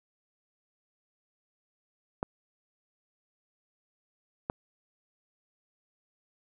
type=clicks; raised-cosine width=1 ms; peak=-16 dBFS; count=2; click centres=2.229 / 4.499 s; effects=none